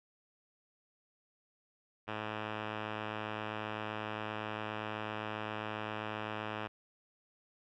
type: tone with low-pass filter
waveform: 5% pulse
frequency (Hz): 107.6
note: A2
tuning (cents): -38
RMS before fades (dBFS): -40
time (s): 2.07-6.68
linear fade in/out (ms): 20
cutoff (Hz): 2300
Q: 4.2
effects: none